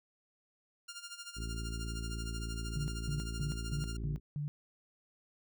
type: tone with tremolo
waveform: 10% pulse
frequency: 1402 Hz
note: F6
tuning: 6 cents sharp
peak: -34 dBFS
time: 0.88-3.97 s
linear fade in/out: 10 ms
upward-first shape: sine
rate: 13 Hz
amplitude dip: 75%
type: harmonic tone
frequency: 56.2 Hz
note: A1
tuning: 37 cents sharp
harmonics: 1 / 2 / 3 / 4 / 5 / 6 / 7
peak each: -38 / -44 / -48 / -50 / -52 / -54 / -55 dBFS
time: 1.35-4.2 s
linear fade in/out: 50 ms
type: tone bursts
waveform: sine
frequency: 146.83 Hz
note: D3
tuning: in tune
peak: -34 dBFS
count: 6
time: 2.76-4.48 s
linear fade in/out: 0 ms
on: 120 ms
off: 200 ms
effects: none